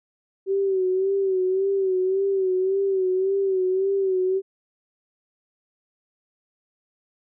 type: tone with vibrato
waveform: sine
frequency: 381.6 Hz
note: G4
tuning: 47 cents flat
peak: -19 dBFS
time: 0.46-4.42 s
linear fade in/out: 50 ms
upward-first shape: sine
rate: 1.8 Hz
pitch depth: 58 cents each way
effects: none